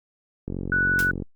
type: click train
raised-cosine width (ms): 3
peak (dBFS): -17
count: 35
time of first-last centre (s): 0.48-1.222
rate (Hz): 45.8
type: tone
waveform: sine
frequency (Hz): 1480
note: F#6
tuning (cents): 0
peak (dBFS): -19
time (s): 0.72-1.11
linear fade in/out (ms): 2
type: noise with exponential decay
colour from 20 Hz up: white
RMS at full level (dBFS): -28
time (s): 0.99-1.12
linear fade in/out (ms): 0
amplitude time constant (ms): 27
effects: Opus 48 kbps